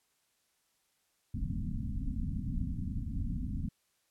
pink low-pass noise, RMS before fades -35 dBFS, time 1.34-3.69 s, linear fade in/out 5 ms, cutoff 270 Hz, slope 96 dB/octave, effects white hiss -75 dBFS RMS until 4.1 s + low-pass 12000 Hz 12 dB/octave

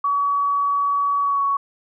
sine tone with pitch glide, 1134 to 1117.1 Hz, C#6 to C#6, +39 to +13 cents, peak -17 dBFS, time 0.04-1.57 s, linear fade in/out 5 ms, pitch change -26 cents, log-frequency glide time 1.21-1.43 s, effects none

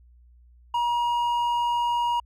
sine tone with hard clipping, 954 Hz, A#5, 40 cents sharp, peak -23 dBFS, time 0.74-2.2 s, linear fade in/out 5 ms, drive 5 dB, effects added 60 Hz sine -51 dBFS peak until 2.25 s

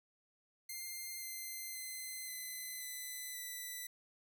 5% pulse tone with pitch steps, 2102 / 2078 / 2054 / 2030 / 2007 / 1984 Hz, C7 / C7 / C7 / B6 / B6 / B6, +7 / -12 / -33 / +47 / +27 / +7 cents, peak -33 dBFS, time 0.69-3.87 s, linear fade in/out 5 ms, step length 530 ms, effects none

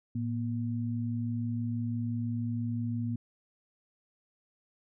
sine tone pair together, 112.51 / 238.4 Hz, A2 / A#3, +39 / +39 cents, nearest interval octave + minor second, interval 1300 cents, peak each -32 / -33 dBFS, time 0.15-3.16 s, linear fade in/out 5 ms, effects none

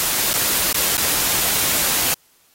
white noise with dropouts, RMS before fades -19 dBFS, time 0-2.14 s, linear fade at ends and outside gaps 0 ms, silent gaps 0.331-0.339 / 0.728-0.744 / 0.969-0.979 s, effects white hiss -57 dBFS RMS until 2.54 s + AAC 48 kbps

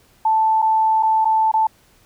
sine tone with dropouts, 880 Hz, A5, in tune, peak -13 dBFS, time 0.25-1.67 s, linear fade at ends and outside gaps 5 ms, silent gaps 0.619-0.624 / 1.027-1.031 / 1.247-1.253 / 1.516-1.538 s, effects pink hiss -55 dBFS RMS until 2.05 s

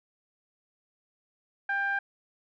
sawtooth tone with low-pass filter, 794 Hz, G5, 22 cents sharp, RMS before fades -29 dBFS, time 1.69-1.99 s, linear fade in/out 5 ms, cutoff 1700 Hz, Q 6.7, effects none

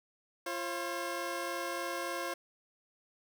15% pulse tone pair together, 344.2 / 538 Hz, F4 / C5, -25 / +48 cents, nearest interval minor sixth, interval 773 cents, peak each -32 / -31 dBFS, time 0.46-2.34 s, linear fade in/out 5 ms, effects none

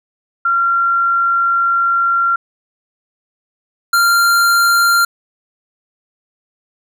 sine / square tone pair in turn, 1375 / 1387.8 Hz, F6 / F6, -27 / -11 cents, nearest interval unison, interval 16 cents, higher second, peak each -11 / -10 dBFS, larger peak second, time 0.45-2.36 / 3.93-5.05 s, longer first, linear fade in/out 5 ms, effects none

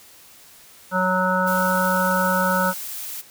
harmonic tone, 184.8 Hz, F#3, 2 cents flat, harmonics 1 / 3 / 5 / 7 / 8, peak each -24 / -24 / -24 / -24 / -24 dBFS, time 0.91-2.74 s, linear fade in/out 50 ms
blue noise, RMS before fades -32 dBFS, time 1.46-3.22 s, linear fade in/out 20 ms
effects white hiss -48 dBFS RMS until 3.3 s

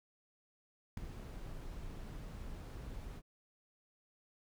brown noise with ADSR envelope, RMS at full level -34 dBFS, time 0.97-3.22 s, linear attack 4 ms, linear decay 4 ms, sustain -12 dB, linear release 47 ms, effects none

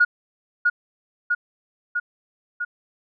sine tone with echo, 1441 Hz, F#6, 46 cents flat, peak -11 dBFS, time 0-0.05 s, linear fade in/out 10 ms, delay 650 ms, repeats 4, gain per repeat -3 dB, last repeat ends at 2.65 s, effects tanh soft clip ceiling -7 dBFS

